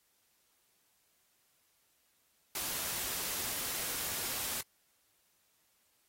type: noise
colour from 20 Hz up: white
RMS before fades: -37 dBFS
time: 2.55-4.61 s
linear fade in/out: 2 ms
effects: white hiss -73 dBFS RMS until 6.08 s + AAC 48 kbps